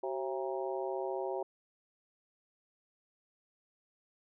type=harmonic tone with a mistuned harmonic; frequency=134.2 Hz; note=C3; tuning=44 cents sharp; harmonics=3 / 4 / 5 / 6 / 7; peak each=-37 / -39 / -41 / -43 / -44 dBFS; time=0.03-1.43 s; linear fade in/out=5 ms; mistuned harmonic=3; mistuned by=-94 cents; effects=none